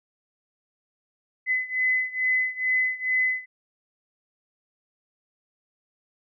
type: beating tone pair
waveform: sine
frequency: 2021 / 2023.3 Hz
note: B6 / B6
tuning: +39 / +41 cents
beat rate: 2.3 Hz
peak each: -24 / -26 dBFS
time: 1.46-3.46 s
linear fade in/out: 50 ms
effects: none